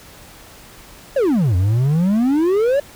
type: exponential two-way sweep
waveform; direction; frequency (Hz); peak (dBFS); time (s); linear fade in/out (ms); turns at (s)
triangle; down then up; 587 to 86.6 to 587; -11; 1.16-2.8; 5; 1.56
effects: pink hiss -42 dBFS RMS until 2.95 s